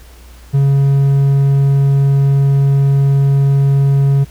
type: tone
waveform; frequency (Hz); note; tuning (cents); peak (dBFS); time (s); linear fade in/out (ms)
triangle; 138.59; C#3; 0; -6; 0.53-4.25; 20
effects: added 60 Hz sine -36 dBFS peak until 4.3 s + pink hiss -44 dBFS RMS until 4.3 s